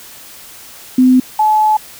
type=tone pair in turn; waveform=sine; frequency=255.3 / 858.7 Hz; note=C4 / A5; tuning=-42 / -42 cents; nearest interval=octave + major sixth; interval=2100 cents; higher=second; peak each=-5 / -8 dBFS; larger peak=first; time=0.98-1.2 / 1.39-1.77 s; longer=second; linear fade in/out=5 ms; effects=white hiss -36 dBFS RMS until 1.99 s